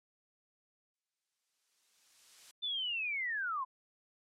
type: noise with exponential growth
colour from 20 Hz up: blue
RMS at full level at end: -49 dBFS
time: 0.94-2.51 s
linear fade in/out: 1 ms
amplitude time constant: 340 ms
type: linear sweep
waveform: sine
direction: down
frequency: 3568 to 987.8 Hz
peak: -33 dBFS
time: 2.62-3.65 s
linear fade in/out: 20 ms
effects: low-pass 7000 Hz 12 dB/octave + MP3 64 kbps